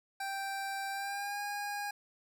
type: tone with pitch glide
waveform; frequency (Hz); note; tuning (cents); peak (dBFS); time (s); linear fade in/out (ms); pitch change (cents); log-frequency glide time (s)
25% pulse; 784 to 817.8; G5 to G#5; 0 to -27; -32; 0.2-1.91; 5; +73; 0.9-1.4
effects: none